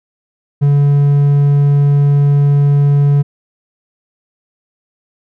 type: tone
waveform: triangle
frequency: 142.9 Hz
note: D3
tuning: 47 cents flat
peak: -5 dBFS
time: 0.61-3.23 s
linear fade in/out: 20 ms
effects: none